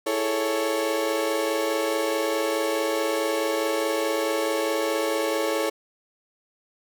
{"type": "chord", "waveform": "35% pulse", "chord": "A major seventh", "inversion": "second", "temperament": "equal with one note detuned", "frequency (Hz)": [329.6, 415.3, 440, 556.3], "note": ["E4", "G#4", "A4", "C#5"], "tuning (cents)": [0, 0, 0, 6], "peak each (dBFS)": [-28, -31, -26, -25], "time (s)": [0.06, 5.7], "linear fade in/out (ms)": 10, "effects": []}